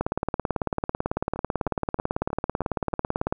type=two click trains; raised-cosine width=1 ms; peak=-10 / -21 dBFS; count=61 / 6; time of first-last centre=0.01-3.325 / 1.36-2.932 s; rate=18.1 / 3.18 Hz; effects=none